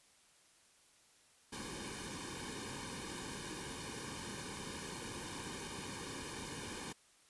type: noise with comb filter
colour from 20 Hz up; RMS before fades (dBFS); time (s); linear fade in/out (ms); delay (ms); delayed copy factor
pink; -45; 1.52-6.93; 10; 1.5; -0.85
effects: white hiss -67 dBFS RMS until 7.29 s + resampled to 24000 Hz